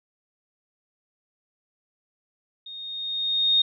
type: tone with level ramp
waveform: sine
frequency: 3700 Hz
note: A#7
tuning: 14 cents flat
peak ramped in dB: -37 to -15 dBFS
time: 2.66-3.62 s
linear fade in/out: 5 ms
effects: none